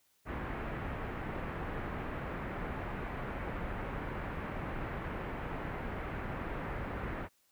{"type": "low-pass noise", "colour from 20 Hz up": "pink", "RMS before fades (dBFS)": -39, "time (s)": [0.25, 7.29], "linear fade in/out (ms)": 50, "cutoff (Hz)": 2100, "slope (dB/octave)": 24, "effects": ["white hiss -72 dBFS RMS until 7.51 s"]}